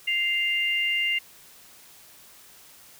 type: tone pair together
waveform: sine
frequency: 2093 / 2794 Hz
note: C7 / F7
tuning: 0 / 0 cents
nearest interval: perfect fourth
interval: 500 cents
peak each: -25 dBFS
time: 0.07-1.19 s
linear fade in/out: 10 ms
effects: white hiss -51 dBFS RMS until 2.99 s